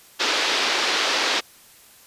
white band-pass noise, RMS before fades -22 dBFS, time 0.19-1.41 s, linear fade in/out 20 ms, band 300 to 4800 Hz, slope 24 dB/octave, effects white hiss -50 dBFS RMS until 2.06 s + resampled to 32000 Hz

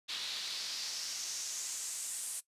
pink noise with band-pass filter sweep, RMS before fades -40 dBFS, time 0.08-2.41 s, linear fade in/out 20 ms, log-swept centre 3700 to 9200 Hz, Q 2.8, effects noise-tail reverb RT60 0.1 s tail -18 dB re dry + resampled to 32000 Hz

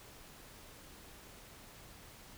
silence, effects pink hiss -55 dBFS RMS until 2.37 s

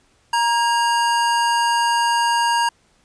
square tone pair together, 940 / 1630 Hz, A#5 / G#6, +14 / -33 cents, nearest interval minor seventh, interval 953 cents, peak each -17 / -25 dBFS, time 0.33-2.69 s, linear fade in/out 5 ms, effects pink hiss -59 dBFS RMS until 3.04 s + resampled to 22050 Hz

